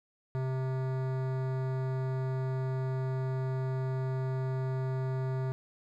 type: tone with hard clipping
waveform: sine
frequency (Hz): 130.81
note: C3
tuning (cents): 0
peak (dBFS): -32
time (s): 0.35-5.52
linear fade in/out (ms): 0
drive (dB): 17
effects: none